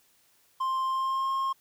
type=tone with pitch glide; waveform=triangle; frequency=1051 to 1071.8 Hz; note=C6 to C6; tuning=+7 to +41 cents; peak=-24 dBFS; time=0.6-1.53 s; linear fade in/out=10 ms; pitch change=+34 cents; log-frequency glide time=0.87-1.32 s; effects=white hiss -65 dBFS RMS until 1.6 s